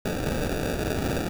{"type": "noise with sample-and-hold", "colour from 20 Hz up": "white", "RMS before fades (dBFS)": -27, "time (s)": [0.05, 1.29], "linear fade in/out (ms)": 5, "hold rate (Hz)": 1050, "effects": []}